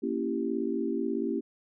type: chord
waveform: sine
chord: A# diminished seventh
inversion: none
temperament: equal with one note detuned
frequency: 233.1 / 277.2 / 333.7 / 392 Hz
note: A#3 / C#4 / E4 / G4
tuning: 0 / 0 / +21 / 0 cents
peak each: -33 dBFS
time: 0.02-1.41 s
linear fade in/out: 20 ms
effects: none